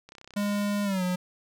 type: click train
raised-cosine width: 0.2 ms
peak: -29 dBFS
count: 18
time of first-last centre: 0.09-0.616 s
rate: 32.3 Hz
type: tone with pitch glide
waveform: square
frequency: 204.5 to 181.14 Hz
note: G#3 to F#3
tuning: -26 to -36 cents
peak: -26 dBFS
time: 0.36-1.16 s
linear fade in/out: 10 ms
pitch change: -210 cents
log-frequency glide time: 0.84-1.03 s
effects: none